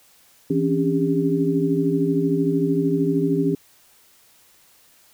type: tone cluster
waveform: sine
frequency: 164.6 / 270.2 / 283.3 / 400.5 Hz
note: E3 / C#4 / C#4 / G4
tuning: -2 / -44 / +38 / +37 cents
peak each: -23 dBFS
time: 0.5-3.55 s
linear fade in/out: 5 ms
effects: white hiss -55 dBFS RMS until 5.13 s